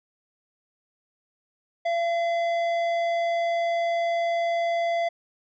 triangle tone with tanh clipping, 680 Hz, F5, 46 cents flat, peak -24 dBFS, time 1.85-5.09 s, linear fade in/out 10 ms, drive 15 dB, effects none

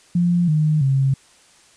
sine tone with pitch steps, 174.5 / 153.68 / 135.34 Hz, F3 / D#3 / C#3, -1 / -21 / -41 cents, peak -14 dBFS, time 0.15-1.14 s, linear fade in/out 5 ms, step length 330 ms, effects white hiss -52 dBFS RMS until 1.76 s + resampled to 22050 Hz

